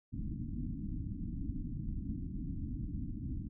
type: low-pass noise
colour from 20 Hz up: pink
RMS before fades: -39 dBFS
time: 0.12-3.49 s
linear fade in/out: 20 ms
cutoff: 310 Hz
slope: 96 dB/octave
effects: none